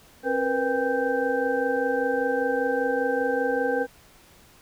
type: tone cluster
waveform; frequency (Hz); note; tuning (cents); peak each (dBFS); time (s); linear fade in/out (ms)
sine; 269.3 / 472.8 / 497.9 / 800 / 1560; C#4 / A#4 / B4 / G5 / G6; -50 / +24 / +14 / +35 / -9; -30 / -27 / -26 / -30 / -30; 0.23-3.87; 50
effects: pink hiss -54 dBFS RMS until 4.61 s